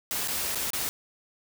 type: noise with dropouts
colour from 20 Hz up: white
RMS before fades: -30 dBFS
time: 0.11-0.89 s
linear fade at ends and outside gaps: 0 ms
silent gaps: 0.275-0.283 / 0.548-0.556 / 0.704-0.733 s
effects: none